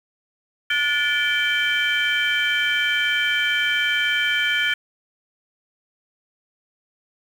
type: tone cluster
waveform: sine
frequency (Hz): 1448 / 1742 / 2322 / 3119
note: F#6 / A6 / D7 / G7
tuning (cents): -38 / -18 / -20 / -9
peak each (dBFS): -23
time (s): 0.7-4.74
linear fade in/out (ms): 5
effects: tanh soft clip ceiling -11 dBFS + 7-bit